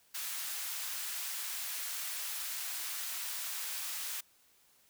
white high-pass noise, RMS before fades -39 dBFS, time 0.14-4.21 s, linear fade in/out 10 ms, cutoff 1100 Hz, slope 12 dB/octave, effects white hiss -67 dBFS RMS until 4.89 s

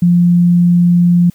sine tone, 174.61 Hz, F3, in tune, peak -6 dBFS, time 0.02-1.3 s, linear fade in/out 5 ms, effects white hiss -50 dBFS RMS until 1.34 s

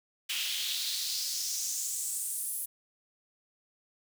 pink noise with high-pass filter sweep, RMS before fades -34 dBFS, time 0.29-2.66 s, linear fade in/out 10 ms, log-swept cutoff 2800 to 11000 Hz, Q 3.1, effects none

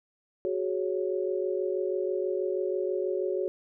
sine chord, F# suspended second, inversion none, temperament just, 370 / 416.2 / 555 Hz, F#4 / G#4 / C#5, 0 / +4 / +2 cents, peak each -29 / -32 / -33 dBFS, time 0.45-3.48 s, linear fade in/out 0 ms, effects none

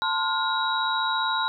sine tone cluster, 886 / 1040 / 1423 / 3854 Hz, A5 / C6 / F6 / B7, +12 / -11 / +32 / -43 cents, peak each -28 dBFS, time 0.02-1.48 s, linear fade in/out 0 ms, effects none

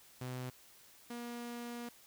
sawtooth tone pair in turn, 126.9 / 238.6 Hz, B2 / A#3, +47 / +41 cents, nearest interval major seventh, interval 1094 cents, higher second, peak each -36 / -38 dBFS, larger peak first, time 0.21-0.5 / 1.1-1.89 s, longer second, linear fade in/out 5 ms, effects white hiss -61 dBFS RMS until 2.06 s

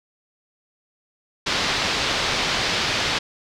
white low-pass noise, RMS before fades -23 dBFS, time 1.46-3.19 s, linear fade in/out 10 ms, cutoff 4800 Hz, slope 24 dB/octave, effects none

